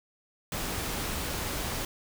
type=noise; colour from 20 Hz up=pink; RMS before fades=-33 dBFS; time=0.52-1.85 s; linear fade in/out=2 ms; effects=none